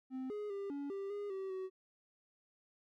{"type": "tone with pitch steps", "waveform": "triangle", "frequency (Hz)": [260.2, 417.3, 397.9, 283.3, 393.8, 409.1, 384.3, 376.7], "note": ["C4", "G#4", "G4", "C#4", "G4", "G#4", "G4", "F#4"], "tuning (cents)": [-9, 8, 26, 38, 8, -26, -34, 31], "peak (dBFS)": -37, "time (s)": [0.1, 1.7], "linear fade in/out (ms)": 50, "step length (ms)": 200, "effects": []}